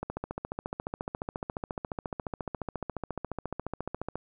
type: click train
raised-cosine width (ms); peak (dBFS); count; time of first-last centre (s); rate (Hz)
1; -19; 60; 0.03-4.156; 14.3
effects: none